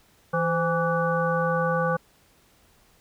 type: harmonic tone with a mistuned harmonic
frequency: 164.81 Hz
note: E3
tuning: in tune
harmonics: 1 / 3 / 5 / 7 / 9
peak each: -27 / -25 / -31 / -28 / -30 dBFS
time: 0.33-1.97 s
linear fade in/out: 10 ms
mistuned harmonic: 3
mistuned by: +68 cents
effects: pink hiss -60 dBFS RMS until 3 s